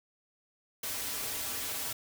white noise with comb filter, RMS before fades -36 dBFS, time 0.83-1.93 s, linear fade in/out 5 ms, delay 5.6 ms, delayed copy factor -0.9, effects none

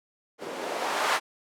violet noise with low-pass filter sweep, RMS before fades -29 dBFS, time 0.38-1.2 s, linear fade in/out 50 ms, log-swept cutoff 340 to 1100 Hz, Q 1.3, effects high-pass 200 Hz 12 dB/octave

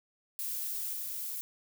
violet noise with level steps, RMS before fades -36 / -38 dBFS, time 0.39-1.41 s, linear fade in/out 0 ms, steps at 0.93 s, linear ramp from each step 2 ms, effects none

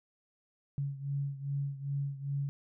sine beating tone pair, 139.5 / 142 Hz, C#3 / C#3, +11 / +42 cents, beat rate 2.5 Hz, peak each -34 / -38 dBFS, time 0.78-2.49 s, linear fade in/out 0 ms, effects none

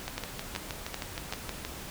two click trains, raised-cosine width 0.2 ms, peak -15 / -17 dBFS, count 4 / 11, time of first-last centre 0.18-1.325 / 0.08-1.65 s, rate 2.62 / 6.37 Hz, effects pink hiss -42 dBFS RMS until 1.9 s

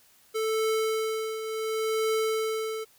square tone with tremolo, 440 Hz, A4, in tune, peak -24 dBFS, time 0.34-2.85 s, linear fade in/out 20 ms, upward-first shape triangle, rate 0.7 Hz, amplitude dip 65%, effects white hiss -60 dBFS RMS until 2.98 s

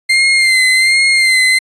35% pulse tone with vibrato, 2093 Hz, C7, in tune, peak -6 dBFS, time 0.09-1.59 s, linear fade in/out 10 ms, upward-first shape sine, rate 1.3 Hz, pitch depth 45 cents each way, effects resampled to 22050 Hz

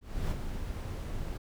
brown noise with ADSR envelope, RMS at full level -30 dBFS, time 0.01-1.38 s, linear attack 300 ms, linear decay 28 ms, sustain -6 dB, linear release 14 ms, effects none

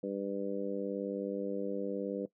harmonic tone, 99.1 Hz, G2, 19 cents sharp, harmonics 2 / 3 / 4 / 5 / 6, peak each -40 / -39 / -41 / -37 / -46 dBFS, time 0.03-2.26 s, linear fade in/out 5 ms, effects noise-tail reverb RT60 0.1 s tail -18 dB re dry

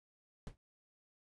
brown noise with exponential decay, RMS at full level -40 dBFS, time 0.47-0.57 s, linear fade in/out 0 ms, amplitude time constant 21 ms, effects resampled to 24000 Hz

